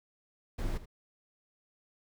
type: noise with echo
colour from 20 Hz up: brown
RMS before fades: -33 dBFS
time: 0.58-0.78 s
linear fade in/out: 10 ms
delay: 78 ms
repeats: 1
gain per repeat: -14 dB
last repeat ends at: 0.858 s
effects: none